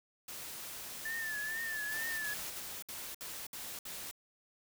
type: noise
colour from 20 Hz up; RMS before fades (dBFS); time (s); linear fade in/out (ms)
white; -45; 0.28-2.6; 5
type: tone with vibrato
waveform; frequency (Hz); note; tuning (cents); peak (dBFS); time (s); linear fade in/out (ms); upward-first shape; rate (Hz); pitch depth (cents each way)
sine; 1760; A6; 0; -36; 1.05-2.34; 5; triangle; 2.2; 85
type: noise bursts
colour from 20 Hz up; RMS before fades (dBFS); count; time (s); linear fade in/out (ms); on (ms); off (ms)
white; -44; 7; 1.92-4.112; 2; 260; 62
effects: none